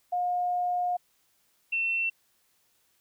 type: tone pair in turn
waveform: sine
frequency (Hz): 715 / 2699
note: F5 / E7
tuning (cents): +41 / +40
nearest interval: octave + major seventh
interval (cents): 2299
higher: second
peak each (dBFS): -25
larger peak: neither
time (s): 0.12-0.97 / 1.72-2.1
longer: first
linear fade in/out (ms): 10
effects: white hiss -69 dBFS RMS until 3 s